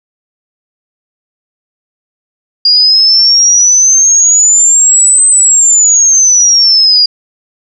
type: exponential two-way sweep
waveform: sine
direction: up then down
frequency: 4816 to 8220 to 4816 Hz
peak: -3 dBFS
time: 2.65-7.06 s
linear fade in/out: 5 ms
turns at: 5.26 s
effects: none